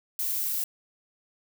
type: noise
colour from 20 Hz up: violet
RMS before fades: -29 dBFS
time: 0.19-0.64 s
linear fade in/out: 2 ms
effects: none